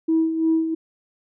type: tone with tremolo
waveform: sine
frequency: 323.2 Hz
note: E4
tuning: 34 cents flat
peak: -14 dBFS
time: 0.08-0.75 s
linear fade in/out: 10 ms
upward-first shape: sine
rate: 2.9 Hz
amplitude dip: 60%
effects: tanh soft clip ceiling -11 dBFS